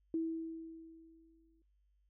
sine tone with exponential decay, 325.9 Hz, E4, 20 cents flat, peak -31 dBFS, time 0.14-1.62 s, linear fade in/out 2 ms, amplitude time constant 320 ms, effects noise-tail reverb RT60 0.2 s tail -20 dB re dry + added 50 Hz sine -70 dBFS peak until 2.09 s

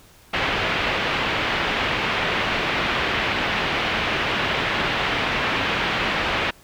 white low-pass noise, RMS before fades -23 dBFS, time 0.33-6.51 s, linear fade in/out 10 ms, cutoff 3000 Hz, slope 24 dB/octave, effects pink hiss -51 dBFS RMS until 6.63 s

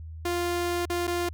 sawtooth tone with dropouts, 349.2 Hz, F4, in tune, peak -22 dBFS, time 0.25-1.29 s, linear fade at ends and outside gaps 5 ms, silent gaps 0.855-0.898 / 1.071-1.076 s, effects added 80 Hz sine -37 dBFS peak until 1.33 s

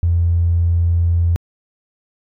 triangle tone, 85.2 Hz, F2, 42 cents flat, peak -8 dBFS, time 0.03-1.36 s, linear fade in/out 0 ms, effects tanh soft clip ceiling -10 dBFS

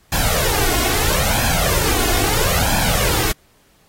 pink noise with flanger, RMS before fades -18 dBFS, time 0.12-3.32 s, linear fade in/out 5 ms, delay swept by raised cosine 1.2 to 2.8 ms, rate 0.76 Hz, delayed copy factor +0.7, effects pink hiss -56 dBFS RMS until 3.88 s + AAC 48 kbps

